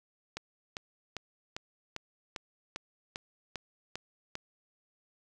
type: click train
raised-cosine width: 0.2 ms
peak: -20 dBFS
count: 11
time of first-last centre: 0.37-4.354 s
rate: 2.51 Hz
effects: none